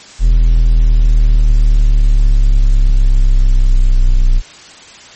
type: exponential sweep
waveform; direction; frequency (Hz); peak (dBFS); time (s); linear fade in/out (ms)
triangle; down; 41.2 to 30.7; -3; 0.19-4.42; 50
effects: white hiss -36 dBFS RMS until 5.15 s + MP3 32 kbps